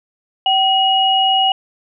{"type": "tone pair together", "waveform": "sine", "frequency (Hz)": [767.1, 2894], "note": ["G5", "F#7"], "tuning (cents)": [-38, -39], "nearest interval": "octave + major seventh", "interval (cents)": 2299, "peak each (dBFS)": -14, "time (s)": [0.46, 1.52], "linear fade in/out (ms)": 2, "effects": []}